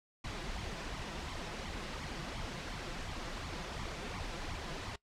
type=noise with flanger; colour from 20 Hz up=pink; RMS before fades=-41 dBFS; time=0.24-4.96 s; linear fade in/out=5 ms; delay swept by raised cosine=0.89 to 5.99 ms; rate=2.8 Hz; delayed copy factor=+0.65; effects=noise-tail reverb RT60 0.1 s tail -21 dB re dry + low-pass 5000 Hz 12 dB/octave